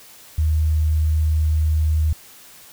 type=tone; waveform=sine; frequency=77.78 Hz; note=D#2; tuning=in tune; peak=-15 dBFS; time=0.38-2.13 s; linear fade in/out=5 ms; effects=white hiss -45 dBFS RMS until 2.72 s